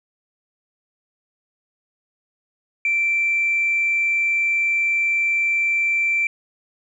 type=tone; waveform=sine; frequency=2344 Hz; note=D7; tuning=4 cents flat; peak=-16 dBFS; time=2.85-6.27 s; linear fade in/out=2 ms; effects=tanh soft clip ceiling -12 dBFS